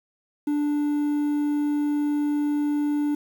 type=tone with quantisation; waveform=triangle; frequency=293.7 Hz; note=D4; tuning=in tune; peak=-19 dBFS; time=0.47-3.15 s; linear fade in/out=5 ms; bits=8; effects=none